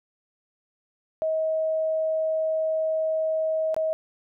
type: tone with dropouts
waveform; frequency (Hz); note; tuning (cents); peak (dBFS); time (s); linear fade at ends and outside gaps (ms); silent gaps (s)
sine; 635; D#5; +35; -22; 1.22-3.93; 0; 3.744-3.765
effects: none